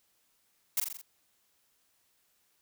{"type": "noise with echo", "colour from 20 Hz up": "blue", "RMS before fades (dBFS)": -28, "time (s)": [0.77, 0.8], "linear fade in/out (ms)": 2, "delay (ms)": 43, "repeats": 5, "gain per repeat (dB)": -4, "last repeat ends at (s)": 1.015, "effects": ["white hiss -72 dBFS RMS until 2.61 s"]}